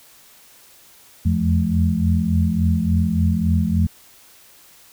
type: tone cluster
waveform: sine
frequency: 83.8 / 87.3 / 172.7 / 215.1 Hz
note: E2 / F2 / F3 / A3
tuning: +29 / 0 / -19 / -39 cents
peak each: -21 dBFS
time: 1.25-3.87 s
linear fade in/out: 10 ms
effects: white hiss -49 dBFS RMS until 4.92 s